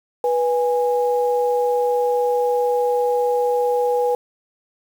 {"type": "tone pair together", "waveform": "sine", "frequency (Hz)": [489.7, 825], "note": ["B4", "G#5"], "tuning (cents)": [-15, -12], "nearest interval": "major sixth", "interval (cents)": 903, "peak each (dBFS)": [-17, -22], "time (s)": [0.24, 4.15], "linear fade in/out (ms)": 2, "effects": ["7-bit"]}